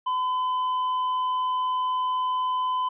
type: tone with tanh clipping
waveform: sine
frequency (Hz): 1013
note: B5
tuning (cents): +44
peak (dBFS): -24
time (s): 0.06-2.89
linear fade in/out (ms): 10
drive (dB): 5
effects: resampled to 8000 Hz